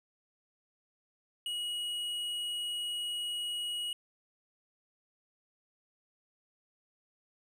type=tone with hard clipping; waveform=triangle; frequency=2905 Hz; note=F#7; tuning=32 cents flat; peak=-35 dBFS; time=1.46-3.93 s; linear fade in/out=2 ms; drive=10 dB; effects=none